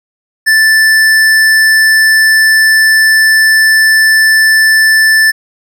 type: tone with hard clipping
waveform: sine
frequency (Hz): 1760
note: A6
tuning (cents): 0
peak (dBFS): -6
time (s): 0.46-5.32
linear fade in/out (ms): 20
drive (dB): 14
effects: none